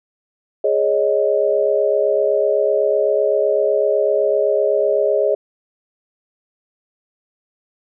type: chord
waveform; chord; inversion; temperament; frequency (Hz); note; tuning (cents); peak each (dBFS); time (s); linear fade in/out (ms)
sine; Ab suspended fourth; none; equal; 415.3 / 554.4 / 622.3; Ab4 / Db5 / Eb5; 0 / 0 / 0; -18; 0.64-5.35; 5
effects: none